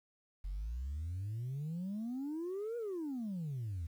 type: exponential two-way sweep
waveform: sine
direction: up then down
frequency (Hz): 43.65 to 483.9 to 78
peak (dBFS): -35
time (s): 0.44-3.87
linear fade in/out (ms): 10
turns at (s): 2.77
effects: tanh soft clip ceiling -35 dBFS + 11-bit